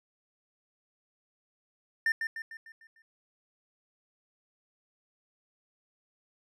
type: tone with echo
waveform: triangle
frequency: 1800 Hz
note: A6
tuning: 39 cents sharp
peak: -22 dBFS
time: 2.06-2.12 s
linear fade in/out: 2 ms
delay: 150 ms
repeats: 6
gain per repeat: -6 dB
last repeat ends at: 3.02 s
effects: none